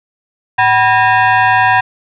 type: tone with frequency modulation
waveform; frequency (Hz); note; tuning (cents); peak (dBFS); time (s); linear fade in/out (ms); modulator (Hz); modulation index
sine; 110; A2; 0; -7; 0.58-1.81; 10; 865; 2.2
effects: none